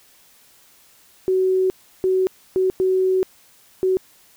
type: tone bursts at uneven times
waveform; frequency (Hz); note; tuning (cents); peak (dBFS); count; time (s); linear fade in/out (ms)
sine; 374.8; F#4; +22; -15; 5; 1.28-1.7 / 2.04-2.27 / 2.56-2.7 / 2.8-3.23 / 3.83-3.97; 0
effects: white hiss -53 dBFS RMS until 4.36 s